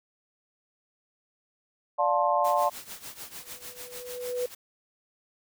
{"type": "chord", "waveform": "sine", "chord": "D minor seventh", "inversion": "none", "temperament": "just", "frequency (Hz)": [587.3, 704.8, 881, 1057.2], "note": ["D5", "F5", "A5", "C6"], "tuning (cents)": [0, 16, 2, 18], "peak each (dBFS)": -27, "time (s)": [1.98, 2.7], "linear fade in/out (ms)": 20}
{"type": "noise with tremolo", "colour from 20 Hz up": "white", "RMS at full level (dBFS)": -39, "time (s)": [2.44, 4.55], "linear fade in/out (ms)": 10, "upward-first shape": "triangle", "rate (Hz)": 6.7, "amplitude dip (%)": 85}
{"type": "tone with exponential growth", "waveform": "sine", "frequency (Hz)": 493.9, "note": "B4", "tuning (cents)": 0, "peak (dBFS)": -25, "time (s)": [3.31, 4.46], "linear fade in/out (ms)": 5, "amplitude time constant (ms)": 250}
{"effects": []}